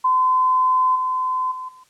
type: tone with level steps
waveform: sine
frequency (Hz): 1023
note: C6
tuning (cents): -39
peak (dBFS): -14 / -19 / -28 / -43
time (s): 0.04-1.84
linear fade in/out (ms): 10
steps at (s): 0.95 / 1.51 / 1.68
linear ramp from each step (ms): 10
effects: white hiss -58 dBFS RMS until 1.89 s + low-pass 9000 Hz 12 dB/octave